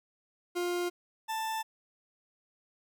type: tone pair in turn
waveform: 40% pulse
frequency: 352.5 / 884.9 Hz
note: F4 / A5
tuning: +16 / +10 cents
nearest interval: octave + major third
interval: 1594 cents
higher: second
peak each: -29 / -31 dBFS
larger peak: first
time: 0.55-0.9 / 1.28-1.63 s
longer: neither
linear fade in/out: 20 ms
effects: none